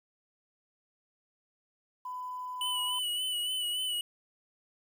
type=tone; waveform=sine; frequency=1002 Hz; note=B5; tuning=25 cents sharp; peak=-36 dBFS; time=2.05-2.99 s; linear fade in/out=5 ms
type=tone with vibrato; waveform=square; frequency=2970 Hz; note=F#7; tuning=6 cents sharp; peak=-31 dBFS; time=2.61-4.01 s; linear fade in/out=2 ms; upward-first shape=sine; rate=3.5 Hz; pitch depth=41 cents each way
effects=10-bit